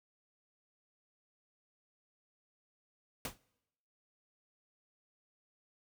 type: noise with exponential decay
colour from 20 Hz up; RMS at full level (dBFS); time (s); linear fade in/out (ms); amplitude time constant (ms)
pink; -34; 3.25-3.38; 2; 27
effects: noise-tail reverb RT60 0.9 s tail -24 dB re dry